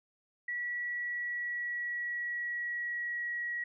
sine tone with pitch glide, 1938 to 1913.5 Hz, B6 to A#6, -33 to +45 cents, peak -33 dBFS, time 0.48-3.64 s, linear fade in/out 5 ms, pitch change -22 cents, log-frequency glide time 0.84-3.32 s, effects none

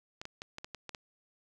clicks, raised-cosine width 0.2 ms, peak -24 dBFS, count 8, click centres 0.215 / 0.254 / 0.419 / 0.584 / 0.645 / 0.747 / 0.893 / 0.948 s, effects none

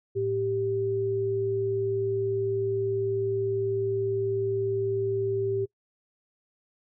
sine tone pair together, 110 / 391.7 Hz, A2 / G4, 0 / -1 cents, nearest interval octave + minor seventh, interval 2199 cents, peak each -33 / -25 dBFS, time 0.15-5.66 s, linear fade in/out 20 ms, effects noise-tail reverb RT60 0.1 s tail -22 dB re dry

